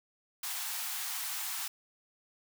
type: high-pass noise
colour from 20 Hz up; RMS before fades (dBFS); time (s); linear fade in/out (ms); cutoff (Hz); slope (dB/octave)
white; -37; 0.43-1.68; 5; 710; 96
effects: none